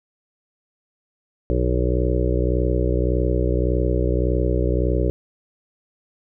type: harmonic tone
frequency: 61.74 Hz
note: B1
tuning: in tune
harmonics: 1 / 2 / 3 / 5 / 6 / 7 / 8 / 9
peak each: -20 / -25 / -30 / -27 / -27 / -27 / -31 / -29 dBFS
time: 1.5-5.1 s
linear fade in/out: 0 ms
effects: none